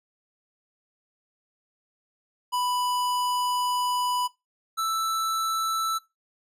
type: tone pair in turn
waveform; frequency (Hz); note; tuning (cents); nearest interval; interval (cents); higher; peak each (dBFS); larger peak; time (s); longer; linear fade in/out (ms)
square; 990 / 1321.5; B5 / E6; +4 / +4; perfect fourth; 500; second; -25; neither; 2.52-4.28 / 4.77-5.99; first; 20
effects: noise-tail reverb RT60 0.2 s tail -19 dB re dry + resampled to 32000 Hz